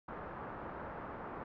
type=low-pass noise; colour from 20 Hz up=white; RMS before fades=-45 dBFS; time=0.08-1.44 s; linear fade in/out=5 ms; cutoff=1300 Hz; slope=24 dB/octave; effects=none